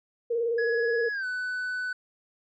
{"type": "tone with vibrato", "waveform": "sine", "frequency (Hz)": 466.2, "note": "A#4", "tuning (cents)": 0, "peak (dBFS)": -24, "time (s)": [0.3, 1.09], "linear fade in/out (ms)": 10, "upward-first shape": "square", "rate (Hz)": 19, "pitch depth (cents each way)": 37}
{"type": "tone with pitch glide", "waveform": "triangle", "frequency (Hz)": [1680, 1496.7], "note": ["G#6", "F#6"], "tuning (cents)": [19, 19], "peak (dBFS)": -27, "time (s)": [0.58, 1.93], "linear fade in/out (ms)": 5, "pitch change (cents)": -200, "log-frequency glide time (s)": [1.12, 1.26]}
{"effects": ["resampled to 16000 Hz"]}